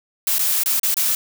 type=noise with dropouts; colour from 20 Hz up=blue; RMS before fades=-19 dBFS; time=0.27-1.15 s; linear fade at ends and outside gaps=2 ms; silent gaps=0.384-0.392 / 0.635-0.659 / 0.797-0.832 / 0.943-0.968 s; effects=none